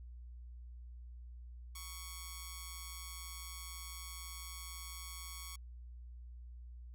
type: tone with amplitude modulation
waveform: 5% pulse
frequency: 1114 Hz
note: C#6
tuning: 8 cents sharp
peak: -32 dBFS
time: 1.75-5.56 s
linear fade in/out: 5 ms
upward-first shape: sine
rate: 172 Hz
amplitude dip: 65%
effects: added 60 Hz sine -48 dBFS peak until 6.94 s